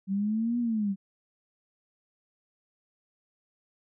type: linear two-way sweep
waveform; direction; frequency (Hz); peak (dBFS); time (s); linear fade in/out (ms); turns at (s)
sine; up then down; 190 to 243 to 190; -25; 0.07-0.96; 50; 0.59
effects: none